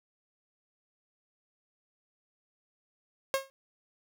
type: tone with exponential decay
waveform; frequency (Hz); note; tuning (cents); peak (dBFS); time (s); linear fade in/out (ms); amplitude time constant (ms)
sawtooth; 540; C#5; -45; -19; 3.34-3.5; 0; 34
effects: none